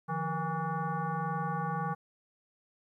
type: tone with frequency modulation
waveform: sine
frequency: 493.9 Hz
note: B4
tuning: in tune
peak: -30 dBFS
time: 0.08-1.95 s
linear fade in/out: 20 ms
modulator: 322 Hz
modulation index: 2.5
effects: 12-bit